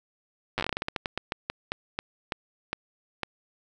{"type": "slowing click train", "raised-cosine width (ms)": 0.3, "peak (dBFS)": -12, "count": 22, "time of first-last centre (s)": [0.58, 3.233], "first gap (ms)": 8, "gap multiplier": 1.23, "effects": []}